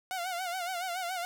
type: tone with vibrato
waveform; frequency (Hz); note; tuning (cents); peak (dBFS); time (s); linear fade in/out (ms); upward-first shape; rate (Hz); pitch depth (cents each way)
sawtooth; 722; F#5; -43; -29; 0.11-1.25; 0; sine; 7.1; 93
effects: none